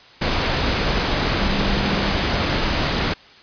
sine tone in noise, 198.7 Hz, G3, 24 cents sharp, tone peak -25 dBFS, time 1.37-2.12 s, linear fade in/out 10 ms, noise pink, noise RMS -20 dBFS, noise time 0.21-3.14 s, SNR -8 dB, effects white hiss -46 dBFS RMS until 3.42 s + resampled to 11025 Hz

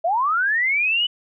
sine linear sweep, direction up, 631 to 3003 Hz, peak -17 dBFS, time 0.04-1.07 s, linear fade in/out 10 ms, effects none

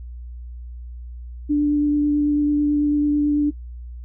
sine tone with vibrato, 293.7 Hz, D4, in tune, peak -15 dBFS, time 1.49-3.51 s, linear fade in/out 20 ms, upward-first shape triangle, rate 9.1 Hz, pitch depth 12 cents each way, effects noise-tail reverb RT60 0.1 s tail -21 dB re dry + added 60 Hz sine -32 dBFS peak until 4.04 s

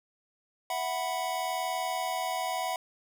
square chord, E suspended second, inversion none, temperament equal, 659.3 / 740 / 987.8 Hz, E5 / F#5 / B5, 0 / 0 / 0 cents, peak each -37 / -33 / -36 dBFS, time 0.7-2.76 s, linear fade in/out 2 ms, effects none

